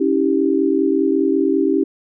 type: chord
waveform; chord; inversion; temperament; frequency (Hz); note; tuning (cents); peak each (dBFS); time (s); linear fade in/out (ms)
sine; C# diminished; none; equal with one note detuned; 277.2 / 322.5 / 392; C#4 / E4 / G4; 0 / -38 / 0; -18; 0-1.84; 10
effects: none